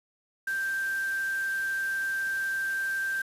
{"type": "tone in noise", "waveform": "sine", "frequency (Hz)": 1572, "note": "G6", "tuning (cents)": 4, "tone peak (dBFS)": -27, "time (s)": [0.47, 3.22], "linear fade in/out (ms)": 5, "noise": "white", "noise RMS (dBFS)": -45, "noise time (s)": [0.47, 3.22], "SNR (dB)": 15, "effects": ["resampled to 32000 Hz"]}